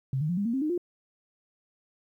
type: tone with pitch steps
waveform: sine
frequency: 133.3 / 153.12 / 175.89 / 202 / 232.1 / 266.6 / 306.2 / 351.8 Hz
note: C3 / D#3 / F3 / G#3 / A#3 / C4 / D#4 / F4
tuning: +33 / -27 / +13 / -48 / -7 / +33 / -28 / +13 cents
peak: -25 dBFS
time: 0.13-0.778 s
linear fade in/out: 2 ms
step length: 81 ms
effects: 11-bit